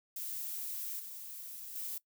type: noise with level steps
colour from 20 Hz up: violet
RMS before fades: -40 / -46 / -40 dBFS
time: 0.16-1.98 s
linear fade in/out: 5 ms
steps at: 0.99 / 1.75 s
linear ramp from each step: 10 ms
effects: noise-tail reverb RT60 0.1 s tail -20 dB re dry